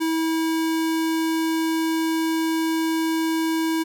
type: tone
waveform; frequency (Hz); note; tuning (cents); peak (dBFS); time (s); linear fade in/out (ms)
square; 323.4; E4; -33; -21; 0-3.84; 20
effects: none